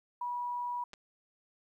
sine tone, 972 Hz, B5, 28 cents flat, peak -33 dBFS, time 0.21-0.84 s, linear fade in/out 5 ms
clicks, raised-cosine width 0.2 ms, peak -31 / -30 dBFS, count 2, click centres 0.933 / 0.938 s
effects 12-bit

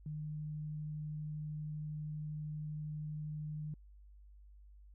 sine tone, 152.1 Hz, D#3, 39 cents flat, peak -39 dBFS, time 0.06-3.74 s, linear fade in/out 2 ms, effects added 50 Hz sine -55 dBFS peak until 4.94 s

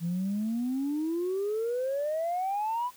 sine exponential sweep, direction up, 164.81 to 1011 Hz, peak -26 dBFS, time 0-2.91 s, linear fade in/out 50 ms, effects tanh soft clip ceiling -24 dBFS + white hiss -55 dBFS RMS until 2.96 s

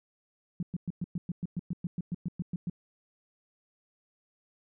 sine tone bursts, 174.61 Hz, F3, in tune, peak -29 dBFS, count 16, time 0.6-2.698 s, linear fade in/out 2 ms, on 28 ms, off 110 ms, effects none

